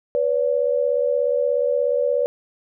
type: tone pair together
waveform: sine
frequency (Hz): 493.2 / 570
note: B4 / C#5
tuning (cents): -2 / +48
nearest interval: minor third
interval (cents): 250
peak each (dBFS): -20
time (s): 0.15-2.26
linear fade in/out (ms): 0
effects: none